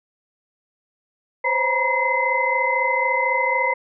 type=tone cluster; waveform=sine; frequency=512 / 536 / 928 / 962 / 2051 Hz; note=C5 / C5 / A#5 / B5 / C7; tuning=-38 / +42 / -8 / -46 / -35 cents; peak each=-27 / -27 / -29 / -22 / -21 dBFS; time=1.44-3.74 s; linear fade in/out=10 ms; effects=none